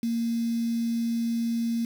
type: tone with quantisation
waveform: sine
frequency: 231.6 Hz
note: A#3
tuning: 11 cents flat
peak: -24 dBFS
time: 0.03-1.85 s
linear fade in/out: 2 ms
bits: 7
effects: none